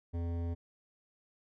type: tone with hard clipping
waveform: sine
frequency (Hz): 85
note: F2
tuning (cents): -46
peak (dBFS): -35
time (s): 0.13-0.55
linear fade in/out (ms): 20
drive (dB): 14
effects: none